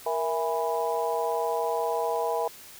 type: harmonic tone with a mistuned harmonic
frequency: 164.81 Hz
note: E3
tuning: in tune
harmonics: 3 / 4 / 5 / 6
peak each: -29 / -30 / -31 / -32 dBFS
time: 0.06-2.48 s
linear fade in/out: 5 ms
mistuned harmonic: 3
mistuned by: -86 cents
effects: white hiss -47 dBFS RMS until 2.79 s